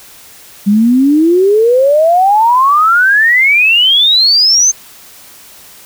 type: exponential sweep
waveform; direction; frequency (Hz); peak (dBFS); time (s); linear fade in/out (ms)
sine; up; 197.3 to 6390; -5; 0.66-4.72; 20
effects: white hiss -37 dBFS RMS until 5.85 s